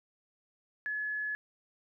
sine tone, 1705 Hz, G#6, 45 cents sharp, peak -32 dBFS, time 0.86-1.35 s, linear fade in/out 0 ms, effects none

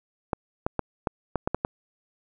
clicks, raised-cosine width 1 ms, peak -10 dBFS, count 8, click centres 0.332 / 0.665 / 0.793 / 1.072 / 1.357 / 1.475 / 1.546 / 1.649 s, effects none

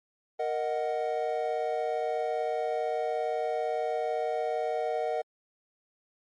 triangle chord, D# minor, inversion second, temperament equal, 466.2 / 622.3 / 740 Hz, A#4 / D#5 / F#5, 0 / 0 / 0 cents, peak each -30 dBFS, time 0.39-5.22 s, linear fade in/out 10 ms, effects MP3 48 kbps

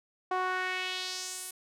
sawtooth tone with band-pass filter sweep, 369.5 Hz, F#4, 2 cents flat, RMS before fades -34 dBFS, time 0.31-1.51 s, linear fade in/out 5 ms, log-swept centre 900 to 11000 Hz, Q 2, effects none

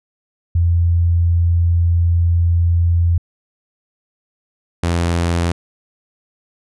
sine / sawtooth tone pair in turn, 85.4 / 85.4 Hz, F2 / F2, -38 / -38 cents, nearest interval unison, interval 0 cents, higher neither, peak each -11 dBFS, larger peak neither, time 0.55-3.18 / 4.83-5.52 s, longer first, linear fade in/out 5 ms, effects resampled to 24000 Hz

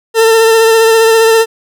40% pulse tone with vibrato, 450 Hz, A4, 39 cents sharp, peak -4 dBFS, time 0.14-1.46 s, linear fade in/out 50 ms, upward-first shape sine, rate 15 Hz, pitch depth 23 cents each way, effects none

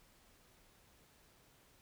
silence, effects pink hiss -67 dBFS RMS until 1.81 s

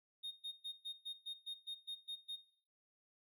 triangle tone bursts, 3699 Hz, A#7, 14 cents flat, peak -40 dBFS, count 11, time 0.23-2.365 s, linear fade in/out 20 ms, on 85 ms, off 120 ms, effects noise-tail reverb RT60 0.6 s tail -17 dB re dry

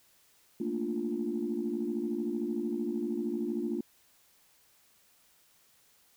sine chord, Bb major seventh, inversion third, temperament equal, 220 / 233.1 / 293.7 / 349.2 Hz, A3 / Bb3 / D4 / F4, 0 / 0 / 0 / 0 cents, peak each -37 / -35 / -36 / -34 dBFS, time 0.6-3.81 s, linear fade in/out 5 ms, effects tanh soft clip ceiling -21 dBFS + white hiss -65 dBFS RMS until 6.16 s

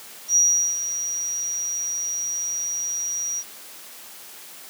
sine tone with ADSR envelope, 5760 Hz, F#8, 47 cents flat, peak -13 dBFS, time 0.28-3.44 s, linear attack 80 ms, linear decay 400 ms, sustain -11 dB, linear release 55 ms, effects white hiss -42 dBFS RMS until 4.69 s + high-pass 200 Hz 12 dB/octave

